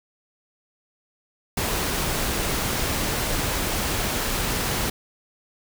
pink noise, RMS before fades -25 dBFS, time 1.57-4.9 s, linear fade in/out 5 ms, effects none

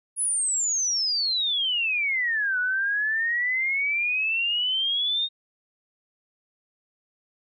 sine exponential two-way sweep, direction down then up, 10548 to 1465 to 3717 Hz, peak -22 dBFS, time 0.16-5.29 s, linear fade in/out 50 ms, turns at 2.59 s, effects none

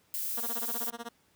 violet noise, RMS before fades -34 dBFS, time 0.14-0.9 s, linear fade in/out 0 ms
10% pulse tone with tremolo, 234.5 Hz, A#3, 11 cents sharp, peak -28 dBFS, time 0.37-1.09 s, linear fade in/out 5 ms, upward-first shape sine, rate 16 Hz, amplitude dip 100%
effects pink hiss -67 dBFS RMS until 1.35 s + high-pass 80 Hz 12 dB/octave

